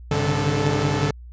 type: tone cluster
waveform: sawtooth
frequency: 100.4 / 134.1 / 144.9 / 150.2 / 436.5 Hz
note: G2 / C3 / D3 / D3 / A4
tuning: +42 / +43 / -23 / +39 / -14 cents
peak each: -22 dBFS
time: 0.11-1.11 s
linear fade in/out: 5 ms
effects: added 60 Hz sine -37 dBFS peak until 1.32 s + resampled to 16000 Hz